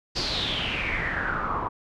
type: noise with low-pass filter sweep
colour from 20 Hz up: pink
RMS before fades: -28 dBFS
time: 0.15-1.69 s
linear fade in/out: 20 ms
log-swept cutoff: 4900 to 1000 Hz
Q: 7.1
effects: none